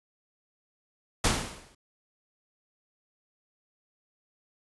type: noise with exponential decay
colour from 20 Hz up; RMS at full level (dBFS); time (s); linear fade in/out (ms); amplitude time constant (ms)
pink; -21; 1.24-1.75; 5; 110
effects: resampled to 24000 Hz